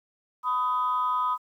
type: tone pair together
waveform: sine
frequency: 1001 / 1251.4 Hz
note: B5 / D#6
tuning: +23 / +10 cents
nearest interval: major third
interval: 387 cents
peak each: -25 dBFS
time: 0.43-1.38 s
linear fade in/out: 50 ms
effects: tanh soft clip ceiling -17 dBFS + 10-bit